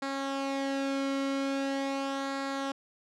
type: tone with flanger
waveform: sawtooth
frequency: 273.5 Hz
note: C#4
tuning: 23 cents flat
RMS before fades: -32 dBFS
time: 0.02-2.72 s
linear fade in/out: 5 ms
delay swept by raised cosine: 0.34 to 1.16 ms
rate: 0.42 Hz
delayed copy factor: -0.5
effects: low-pass 6000 Hz 12 dB/octave